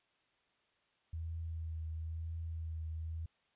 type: tone with vibrato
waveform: sine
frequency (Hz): 81.1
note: E2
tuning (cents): -28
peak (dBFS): -38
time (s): 1.13-3.26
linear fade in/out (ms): 5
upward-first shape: triangle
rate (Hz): 1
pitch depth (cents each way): 29
effects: white hiss -75 dBFS RMS until 3.55 s + resampled to 8000 Hz